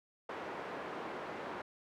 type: band-pass noise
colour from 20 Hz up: pink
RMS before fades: -43 dBFS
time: 0.29-1.62 s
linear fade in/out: 5 ms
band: 340 to 1500 Hz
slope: 12 dB/octave
effects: none